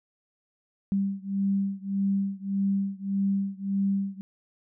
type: beating tone pair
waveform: sine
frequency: 196 / 197.7 Hz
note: G3 / G3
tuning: 0 / +15 cents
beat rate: 1.7 Hz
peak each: -27 / -28 dBFS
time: 0.92-4.21 s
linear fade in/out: 0 ms
effects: none